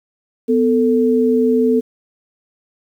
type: tone pair together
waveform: sine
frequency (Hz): 249.1 / 443.8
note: B3 / A4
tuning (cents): +15 / +15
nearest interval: minor seventh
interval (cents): 1000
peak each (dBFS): -14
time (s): 0.48-1.81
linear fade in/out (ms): 20
effects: 8-bit